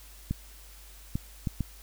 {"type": "clicks", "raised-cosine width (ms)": 5, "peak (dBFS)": -16, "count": 4, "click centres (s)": [0.31, 1.155, 1.472, 1.607], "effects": ["added 50 Hz sine -49 dBFS peak until 1.82 s", "white hiss -53 dBFS RMS until 1.82 s"]}